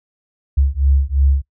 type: beating tone pair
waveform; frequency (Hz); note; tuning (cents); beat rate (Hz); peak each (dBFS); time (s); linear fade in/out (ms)
sine; 67.5 / 70.4; C#2 / C#2; -45 / +27; 2.9; -15; 0.57-1.42; 10
effects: noise-tail reverb RT60 0.1 s tail -22 dB re dry